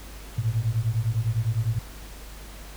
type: beating tone pair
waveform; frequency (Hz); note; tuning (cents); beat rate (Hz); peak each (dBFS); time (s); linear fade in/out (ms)
sine; 107.8 / 117.7; A2 / A#2; -35 / +17; 9.9; -25; 0.38-1.79; 5
effects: added 50 Hz sine -40 dBFS peak until 2.76 s + pink hiss -45 dBFS RMS until 2.76 s